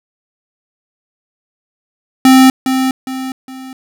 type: tone with echo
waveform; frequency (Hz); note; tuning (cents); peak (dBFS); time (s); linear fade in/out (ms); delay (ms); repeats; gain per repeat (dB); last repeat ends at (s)
square; 261.6; C4; 0; -4; 2.25-2.5; 2; 410; 3; -8; 3.73
effects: none